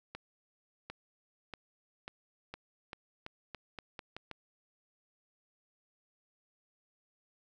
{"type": "accelerating click train", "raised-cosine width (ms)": 0.3, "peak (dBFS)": -26, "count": 12, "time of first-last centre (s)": [0.15, 4.313], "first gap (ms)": 750, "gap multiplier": 0.85, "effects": []}